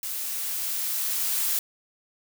blue noise with level ramp, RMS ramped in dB -32 to -25 dBFS, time 0.03-1.59 s, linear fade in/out 2 ms, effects none

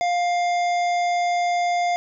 harmonic tone with a mistuned harmonic, 703 Hz, F5, 11 cents sharp, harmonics 1 / 3 / 5 / 7 / 9 / 10, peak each -19 / -29 / -38 / -40 / -44 / -44 dBFS, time 0.01-1.96 s, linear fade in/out 0 ms, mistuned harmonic 10, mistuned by -35 cents, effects none

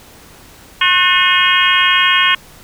harmonic tone with a mistuned harmonic, 359.6 Hz, F#4, 49 cents flat, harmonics 3 / 4 / 5 / 6 / 7 / 8 / 9, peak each -16 / -18 / -17 / -18 / -18 / -16 / -17 dBFS, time 0.81-2.35 s, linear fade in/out 5 ms, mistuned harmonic 4, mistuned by +61 cents, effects pink hiss -41 dBFS RMS until 2.63 s

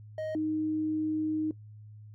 triangle / sine tone pair in turn, 625 / 310.7 Hz, D#5 / D#4, +8 / -2 cents, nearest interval octave, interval 1210 cents, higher first, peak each -30 / -27 dBFS, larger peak second, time 0.18-0.35 / 0.35-1.51 s, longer second, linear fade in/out 2 ms, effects noise-tail reverb RT60 0.1 s tail -18 dB re dry + added 106 Hz sine -46 dBFS peak until 2.14 s

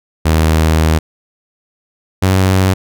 sawtooth tone pair in turn, 79.4 / 94.42 Hz, D#2 / F#2, +36 / +36 cents, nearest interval minor third, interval 300 cents, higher second, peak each -5 dBFS, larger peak neither, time 0.25-0.99 / 2.22-2.74 s, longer first, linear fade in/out 10 ms, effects none

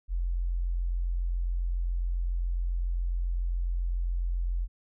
sine tone, 43.65 Hz, F1, in tune, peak -26 dBFS, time 0.08-4.68 s, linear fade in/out 50 ms, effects none

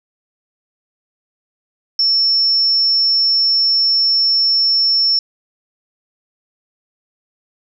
sine tone, 5400 Hz, E8, 41 cents sharp, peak -11 dBFS, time 1.99-5.19 s, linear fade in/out 2 ms, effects none

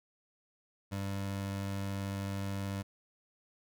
25% pulse tone, 98.5 Hz, G2, 9 cents sharp, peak -31 dBFS, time 0.91-2.83 s, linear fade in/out 20 ms, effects none

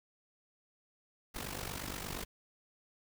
pink noise with amplitude modulation, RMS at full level -38 dBFS, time 1.34-2.25 s, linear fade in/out 20 ms, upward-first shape sine, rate 48.5 Hz, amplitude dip 75%, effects none

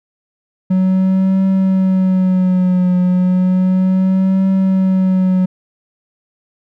triangle tone with vibrato, 185.9 Hz, F#3, 8 cents sharp, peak -8 dBFS, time 0.7-5.46 s, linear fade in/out 10 ms, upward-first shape triangle, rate 0.33 Hz, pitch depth 52 cents each way, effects none

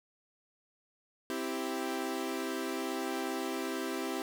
sawtooth chord, C major, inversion none, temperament equal, 261.6 / 329.6 / 392 Hz, C4 / E4 / G4, 0 / 0 / 0 cents, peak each -34 dBFS, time 1.3-4.22 s, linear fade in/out 0 ms, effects none

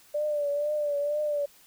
sine tone with vibrato, 587.3 Hz, D5, in tune, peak -25 dBFS, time 0.14-1.46 s, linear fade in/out 10 ms, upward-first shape triangle, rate 2.1 Hz, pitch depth 55 cents each way, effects white hiss -57 dBFS RMS until 1.66 s

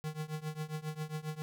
square tone with tremolo, 154.5 Hz, D#3, 12 cents flat, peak -34 dBFS, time 0.04-1.42 s, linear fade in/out 0 ms, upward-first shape triangle, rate 7.4 Hz, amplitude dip 95%, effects none

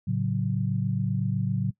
sine chord, F# minor, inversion first, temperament just, 111 / 138.75 / 185 Hz, A2 / C#3 / F#3, +16 / +2 / 0 cents, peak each -28 dBFS, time 0.07-1.71 s, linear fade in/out 10 ms, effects noise-tail reverb RT60 0.1 s tail -21 dB re dry

